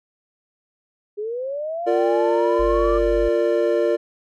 sine linear sweep, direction up, 404.5 to 1192 Hz, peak -24 dBFS, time 1.17-2.99 s, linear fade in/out 20 ms
triangle chord, Bb major, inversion second, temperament equal with one note detuned, 349.2 / 459.2 / 587.3 Hz, F4 / Bb4 / D5, 0 / -26 / 0 cents, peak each -19 dBFS, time 1.86-3.97 s, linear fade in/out 20 ms
sine tone, 48.29 Hz, G1, 25 cents flat, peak -24 dBFS, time 2.59-3.29 s, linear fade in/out 10 ms
effects none

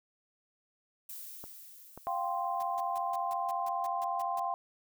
violet noise with exponential decay, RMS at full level -43 dBFS, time 1.09-3.9 s, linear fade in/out 5 ms, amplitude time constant 610 ms
clicks, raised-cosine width 1 ms, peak -31 dBFS, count 2, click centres 1.44 / 1.976 s
sine chord, F suspended second, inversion none, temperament equal, 698.5 / 784 / 1046.5 Hz, F5 / G5 / C6, 0 / 0 / 0 cents, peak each -35 dBFS, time 2.07-4.54 s, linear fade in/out 0 ms
white noise bursts, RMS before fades -50 dBFS, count 11, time 2.6-4.397 s, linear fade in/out 2 ms, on 27 ms, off 150 ms
effects none

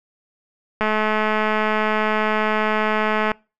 click train, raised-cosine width 0.5 ms, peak -6 dBFS, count 540, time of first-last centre 0.81-3.317 s, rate 215 Hz, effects noise-tail reverb RT60 0.3 s tail -25 dB re dry

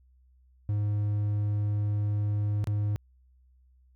triangle tone with dropouts, 103.83 Hz, G#2, in tune, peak -23 dBFS, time 0.69-2.96 s, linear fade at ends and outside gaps 0 ms, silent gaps 2.642-2.672 s, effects added 63 Hz sine -58 dBFS peak until 3.95 s

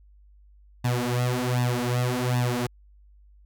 sawtooth tone with flanger, 123.47 Hz, B2, in tune, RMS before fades -25 dBFS, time 0.84-2.67 s, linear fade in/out 10 ms, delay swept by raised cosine 1.1 to 6.6 ms, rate 1.3 Hz, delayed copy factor +0.95, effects added 50 Hz sine -51 dBFS peak until 3.45 s

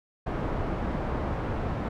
pink low-pass noise, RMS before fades -30 dBFS, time 0.26-1.89 s, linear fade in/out 10 ms, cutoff 1100 Hz, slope 12 dB/octave, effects none

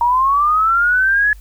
sine linear sweep, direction up, 932.3 to 1710 Hz, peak -11 dBFS, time 0.01-1.33 s, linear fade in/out 2 ms, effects added 50 Hz sine -35 dBFS peak until 1.4 s + white hiss -52 dBFS RMS until 1.4 s

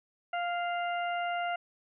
harmonic tone with a mistuned harmonic, 700 Hz, F5, 4 cents sharp, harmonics 1 / 2 / 3 / 4, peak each -31 / -37 / -41 / -43 dBFS, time 0.33-1.56 s, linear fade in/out 5 ms, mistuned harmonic 3, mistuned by -18 cents, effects none

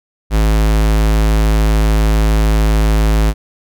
square tone, 53.5 Hz, A1, 48 cents flat, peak -10 dBFS, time 0.3-3.34 s, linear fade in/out 50 ms, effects none

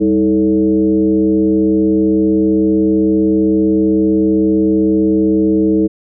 sine tone with frequency modulation, 318.9 Hz, D#4, 43 cents sharp, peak -9 dBFS, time 0-5.88 s, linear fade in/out 20 ms, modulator 120 Hz, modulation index 0.97, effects none

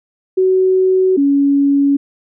sine tone pair in turn, 374.7 / 280.7 Hz, F#4 / C#4, +22 / +22 cents, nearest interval perfect fourth, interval 500 cents, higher first, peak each -9 dBFS, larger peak neither, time 0.37-1.17 / 1.17-1.97 s, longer neither, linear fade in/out 10 ms, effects none

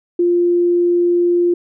sine tone, 349.2 Hz, F4, in tune, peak -11 dBFS, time 0.19-1.54 s, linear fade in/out 5 ms, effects none

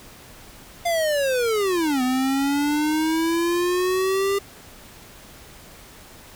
square linear two-way sweep, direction down then up, 698.5 to 251 to 400.3 Hz, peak -20 dBFS, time 0.85-4.39 s, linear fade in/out 10 ms, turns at 2.02 s, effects pink hiss -45 dBFS RMS until 6.35 s

